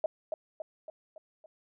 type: tone with echo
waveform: sine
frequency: 628 Hz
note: D#5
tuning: 16 cents sharp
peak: -25 dBFS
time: 0.04-0.06 s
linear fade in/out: 2 ms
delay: 280 ms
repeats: 5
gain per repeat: -5 dB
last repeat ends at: 1.46 s
effects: none